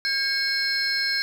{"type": "tone cluster", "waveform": "sine", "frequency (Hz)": [1611, 2202, 4206, 5240], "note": ["G6", "C#7", "C8", "E8"], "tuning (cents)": [47, -12, 8, -11], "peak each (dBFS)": [-26, -29, -25, -27], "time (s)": [0.05, 1.22], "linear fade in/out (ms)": 0, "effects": ["tanh soft clip ceiling -15 dBFS", "8-bit"]}